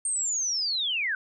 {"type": "linear sweep", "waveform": "sine", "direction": "down", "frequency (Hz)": [8740, 1480], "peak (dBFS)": -25, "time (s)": [0.05, 1.15], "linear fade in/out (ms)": 2, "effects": []}